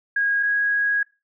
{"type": "tone pair in turn", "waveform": "sine", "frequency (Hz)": [1639, 1652.3], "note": ["G#6", "G#6"], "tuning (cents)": [-23, -9], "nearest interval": "unison", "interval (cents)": 14, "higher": "second", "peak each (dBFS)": -18, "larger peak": "neither", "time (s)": [[0.16, 0.43], [0.43, 1.03]], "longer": "second", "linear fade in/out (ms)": 5, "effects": ["noise-tail reverb RT60 0.3 s tail -23 dB re dry"]}